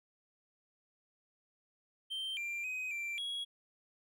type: tone with pitch steps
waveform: triangle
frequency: 3133 / 2374 / 2515 / 2354 / 3322 Hz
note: G7 / D7 / D#7 / D7 / G#7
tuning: -2 / +18 / +18 / +3 / 0 cents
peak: -35 dBFS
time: 2.1-3.45 s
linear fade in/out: 20 ms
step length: 270 ms
effects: none